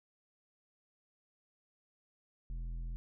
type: tone with tanh clipping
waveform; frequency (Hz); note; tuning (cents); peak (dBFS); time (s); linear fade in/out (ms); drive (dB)
sine; 42; E1; +33; -39; 2.5-2.96; 0; 9
effects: none